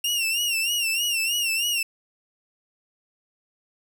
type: tone with vibrato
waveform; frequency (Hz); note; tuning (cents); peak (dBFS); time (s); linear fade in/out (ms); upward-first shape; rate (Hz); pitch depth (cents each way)
sawtooth; 2771; F7; -14; -19; 0.04-1.83; 5; sine; 3.2; 90
effects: none